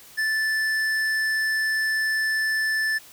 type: tone with tanh clipping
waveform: sine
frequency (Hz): 1755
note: A6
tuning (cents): -5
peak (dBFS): -23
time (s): 0.17-2.99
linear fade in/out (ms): 20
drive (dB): 12
effects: white hiss -48 dBFS RMS until 3.12 s